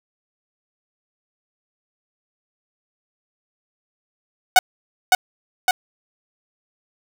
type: tone with echo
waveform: sawtooth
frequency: 740 Hz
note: F#5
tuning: in tune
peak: -3 dBFS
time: 4.56-4.59 s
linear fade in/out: 2 ms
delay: 560 ms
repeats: 2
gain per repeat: -3 dB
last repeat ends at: 5.71 s
effects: none